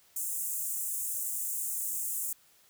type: high-pass noise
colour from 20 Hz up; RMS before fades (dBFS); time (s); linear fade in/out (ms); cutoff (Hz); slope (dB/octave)
pink; -34; 0.16-2.33; 5; 7200; 48
effects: white hiss -63 dBFS RMS until 2.69 s